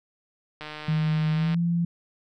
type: click train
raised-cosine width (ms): 0.3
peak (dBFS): -21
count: 143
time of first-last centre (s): 0.61-1.544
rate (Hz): 152
type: tone with pitch glide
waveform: sine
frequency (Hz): 157.5 to 170.77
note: D#3 to F3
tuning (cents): +21 to -39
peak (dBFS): -21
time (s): 0.88-1.85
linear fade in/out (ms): 5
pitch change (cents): +140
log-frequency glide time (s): 1.33-1.59
effects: none